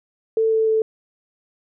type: tone with pitch steps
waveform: sine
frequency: 445.1 / 442.5 / 440 Hz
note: A4 / A4 / A4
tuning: +20 / +10 / 0 cents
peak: -15 dBFS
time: 0.37-0.82 s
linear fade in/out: 2 ms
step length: 150 ms
effects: none